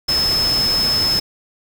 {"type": "tone in noise", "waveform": "sine", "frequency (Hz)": 5200, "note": "E8", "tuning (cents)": -24, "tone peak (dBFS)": -15, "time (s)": [0.08, 1.2], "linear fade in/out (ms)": 10, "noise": "pink", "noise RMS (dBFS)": -25, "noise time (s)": [0.08, 1.2], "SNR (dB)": 7, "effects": []}